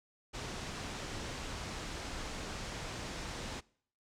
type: low-pass noise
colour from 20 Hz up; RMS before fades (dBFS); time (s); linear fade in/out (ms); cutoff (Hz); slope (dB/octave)
pink; -42; 0.33-3.61; 20; 7500; 24
effects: noise-tail reverb RT60 0.6 s tail -24 dB re dry